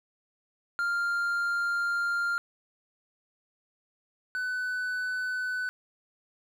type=tone pair in turn; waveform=triangle; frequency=1396.9 / 1499.8 Hz; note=F6 / F#6; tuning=0 / +23 cents; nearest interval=minor second; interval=123 cents; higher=second; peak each=-24 / -27 dBFS; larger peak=first; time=0.79-2.38 / 4.35-5.69 s; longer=first; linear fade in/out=0 ms; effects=none